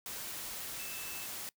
sine tone in noise, 2637 Hz, E7, in tune, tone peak -48 dBFS, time 0.79-1.26 s, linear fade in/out 0 ms, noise white, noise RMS -42 dBFS, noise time 0.06-1.49 s, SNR -9 dB, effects noise-tail reverb RT60 0.1 s tail -23 dB re dry

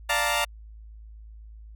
15% pulse chord, Bb major seventh, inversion first, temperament equal, 587.3 / 698.5 / 880 / 932.3 Hz, D5 / F5 / A5 / Bb5, 0 / 0 / 0 / 0 cents, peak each -22 dBFS, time 0.09-0.45 s, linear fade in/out 10 ms, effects added 54 Hz sine -42 dBFS peak until 1.75 s

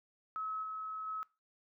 sine tone with level steps, 1287 Hz, E6, 42 cents flat, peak -36 / -39 / -37 dBFS, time 0.36-1.23 s, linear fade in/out 0 ms, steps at 0.62 / 1.06 s, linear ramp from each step 20 ms, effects noise-tail reverb RT60 0.3 s tail -21 dB re dry

